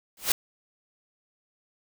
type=noise with exponential growth; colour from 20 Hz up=white; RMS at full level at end=-18 dBFS; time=0.17-0.32 s; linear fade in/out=2 ms; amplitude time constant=32 ms; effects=none